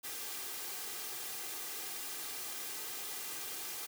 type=noise with comb filter; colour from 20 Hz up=white; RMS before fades=-42 dBFS; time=0.03-3.87 s; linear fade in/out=20 ms; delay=2.5 ms; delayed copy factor=+0.55; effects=high-pass 150 Hz 12 dB/octave